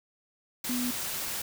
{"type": "tone in noise", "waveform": "sine", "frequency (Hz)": 246.9, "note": "B3", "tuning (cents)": 0, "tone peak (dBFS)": -29, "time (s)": [0.69, 0.91], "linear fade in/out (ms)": 5, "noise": "white", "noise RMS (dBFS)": -34, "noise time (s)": [0.64, 1.42], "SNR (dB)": 2, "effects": []}